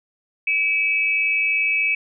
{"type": "tone pair together", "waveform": "sine", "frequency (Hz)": [2304, 2587], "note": ["D7", "E7"], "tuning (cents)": [-34, -33], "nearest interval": "major second", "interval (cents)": 201, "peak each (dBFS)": -20, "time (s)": [0.47, 1.95], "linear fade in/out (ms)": 5, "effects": []}